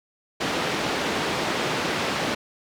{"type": "band-pass noise", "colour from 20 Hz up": "pink", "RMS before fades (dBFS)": -26, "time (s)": [0.4, 2.35], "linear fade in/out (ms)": 10, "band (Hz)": [200, 4200], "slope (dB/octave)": 12, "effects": []}